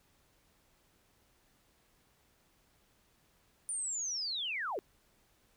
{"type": "linear sweep", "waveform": "sine", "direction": "down", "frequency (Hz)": [9310, 329.6], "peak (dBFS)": -34, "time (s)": [3.69, 4.79], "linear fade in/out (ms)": 0, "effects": ["pink hiss -70 dBFS RMS until 5.56 s"]}